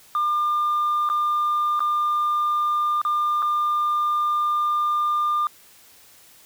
sine tone with dropouts, 1200 Hz, D6, 37 cents sharp, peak -17 dBFS, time 0.15-5.47 s, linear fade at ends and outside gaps 1 ms, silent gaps 1.09-1.099 / 1.794-1.804 / 3.016-3.05 / 3.422-3.426 s, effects tanh soft clip ceiling -17 dBFS + white hiss -51 dBFS RMS until 6.45 s

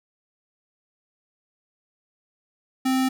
square tone, 261.1 Hz, C4, 3 cents flat, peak -20 dBFS, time 2.85-3.09 s, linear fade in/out 10 ms, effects none

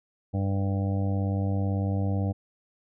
harmonic tone, 98 Hz, G2, in tune, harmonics 1 / 2 / 3 / 5 / 6 / 7 / 8, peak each -25 / -31 / -35 / -39 / -41 / -42 / -43 dBFS, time 0.33-2.33 s, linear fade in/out 20 ms, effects none

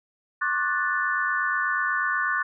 sine chord, D major seventh, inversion third, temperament equal with one note detuned, 1086.5 / 1174.7 / 1480 / 1760 Hz, C#6 / D6 / F#6 / A6, -35 / 0 / 0 / 0 cents, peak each -30 / -30 / -26 / -27 dBFS, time 0.41-2.43 s, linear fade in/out 10 ms, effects none

